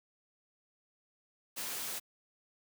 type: noise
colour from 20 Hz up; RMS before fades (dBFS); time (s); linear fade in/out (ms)
white; -39; 1.56-2; 20
effects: high-pass 150 Hz 12 dB/octave